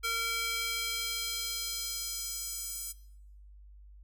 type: tone with high-pass filter sweep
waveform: square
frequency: 458.8 Hz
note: A#4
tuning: 28 cents flat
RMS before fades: -35 dBFS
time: 0.03-2.93 s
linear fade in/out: 20 ms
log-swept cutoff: 1700 to 8300 Hz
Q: 1.2
effects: noise-tail reverb RT60 0.8 s tail -20 dB re dry + added 50 Hz sine -50 dBFS peak until 4.03 s